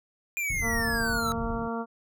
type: exponential sweep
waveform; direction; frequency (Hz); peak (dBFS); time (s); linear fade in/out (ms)
square; down; 2429 to 1298; -28; 0.37-1.32; 0
type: low-pass noise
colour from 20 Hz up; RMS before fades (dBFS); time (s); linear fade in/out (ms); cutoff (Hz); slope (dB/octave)
pink; -35; 0.5-1.68; 2; 140; 12
type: harmonic tone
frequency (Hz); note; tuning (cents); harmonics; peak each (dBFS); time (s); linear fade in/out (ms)
230; A#3; -23; 1 / 2 / 3 / 4 / 5 / 6; -32 / -35 / -37 / -38 / -39 / -40; 0.61-1.86; 50
effects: none